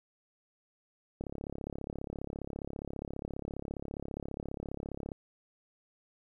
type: click train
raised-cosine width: 2 ms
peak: -25 dBFS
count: 137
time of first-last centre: 1.21-5.118 s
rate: 34.8 Hz
effects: 11-bit